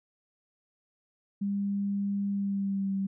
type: tone with pitch glide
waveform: sine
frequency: 200.2 to 194.61 Hz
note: G3 to G3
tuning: +37 to -12 cents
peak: -27 dBFS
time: 1.41-3.07 s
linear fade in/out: 10 ms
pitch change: -49 cents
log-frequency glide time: 2.3-2.94 s
effects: none